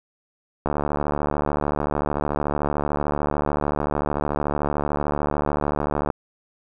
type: click train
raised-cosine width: 1 ms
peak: -9 dBFS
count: 401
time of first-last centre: 0.66-6.102 s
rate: 73.5 Hz
effects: none